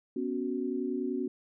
sine chord, B suspended second, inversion none, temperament equal, 246.9 / 277.2 / 370 Hz, B3 / C#4 / F#4, 0 / 0 / 0 cents, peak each -34 dBFS, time 0.16-1.28 s, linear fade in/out 5 ms, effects none

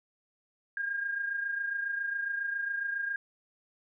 sine tone pair together, 1613.7 / 1641 Hz, G6 / G#6, +50 / -21 cents, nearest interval unison, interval 29 cents, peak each -31 / -39 dBFS, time 0.77-3.16 s, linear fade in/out 2 ms, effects none

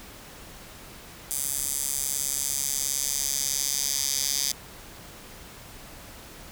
10% pulse tone with high-pass filter sweep, 138.59 Hz, C#3, in tune, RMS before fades -28 dBFS, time 1.31-4.52 s, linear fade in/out 0 ms, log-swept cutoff 8500 to 5400 Hz, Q 1.9, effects pink hiss -45 dBFS RMS until 6.51 s

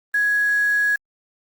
sine tone with quantisation, 1669 Hz, G#6, 8 cents sharp, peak -16 dBFS, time 0.14-0.96 s, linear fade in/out 5 ms, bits 6, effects Opus 32 kbps

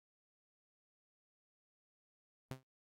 sawtooth tone with exponential decay, 130.81 Hz, C3, in tune, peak -35 dBFS, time 2.51-2.63 s, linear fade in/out 0 ms, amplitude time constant 26 ms, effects AAC 48 kbps

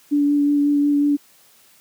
sine tone with vibrato, 288.9 Hz, D4, 28 cents flat, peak -14 dBFS, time 0.11-1.17 s, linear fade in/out 20 ms, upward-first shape sine, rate 5.5 Hz, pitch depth 12 cents each way, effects white hiss -53 dBFS RMS until 1.8 s + high-pass 100 Hz 12 dB/octave

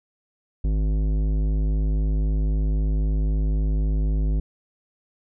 triangle tone with tanh clipping, 51.91 Hz, G#1, in tune, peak -21 dBFS, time 0.64-4.4 s, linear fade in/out 5 ms, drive 18 dB, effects none

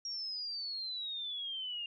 sine exponential sweep, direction down, 5630 to 2794 Hz, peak -37 dBFS, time 0.05-1.86 s, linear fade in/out 2 ms, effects none

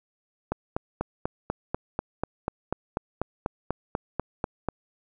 click train, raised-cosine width 1 ms, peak -12 dBFS, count 18, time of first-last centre 0.52-4.687 s, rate 4.08 Hz, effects none

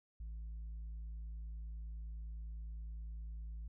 sine tone, 54.9 Hz, A1, 3 cents flat, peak -40 dBFS, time 0.2-3.68 s, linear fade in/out 5 ms, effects tanh soft clip ceiling -42 dBFS

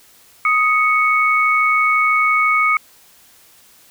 sine tone pair together, 1251.1 / 2217 Hz, D#6 / C#7, +9 / 0 cents, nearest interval minor seventh, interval 991 cents, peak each -15 dBFS, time 0.45-2.77 s, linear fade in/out 2 ms, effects white hiss -49 dBFS RMS until 3.9 s

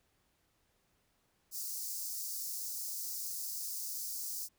white high-pass noise, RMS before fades -40 dBFS, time 1.51-4.49 s, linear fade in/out 50 ms, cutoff 4700 Hz, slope 48 dB/octave, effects pink hiss -75 dBFS RMS until 4.58 s

